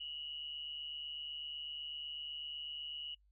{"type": "tone with amplitude modulation", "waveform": "sine", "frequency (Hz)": 2918, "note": "F#7", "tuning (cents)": -25, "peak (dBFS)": -39, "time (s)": [0, 3.15], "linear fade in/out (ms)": 10, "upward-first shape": "sine", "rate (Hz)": 148, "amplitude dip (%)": 65, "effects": ["noise-tail reverb RT60 0.1 s tail -26 dB re dry", "added 50 Hz sine -67 dBFS peak until 3.31 s"]}